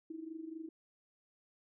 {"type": "tone with amplitude modulation", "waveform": "sine", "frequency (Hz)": 321.8, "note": "E4", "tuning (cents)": -42, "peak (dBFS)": -39, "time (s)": [0.1, 0.69], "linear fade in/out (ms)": 5, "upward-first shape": "sine", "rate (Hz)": 24.1, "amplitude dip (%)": 75, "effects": []}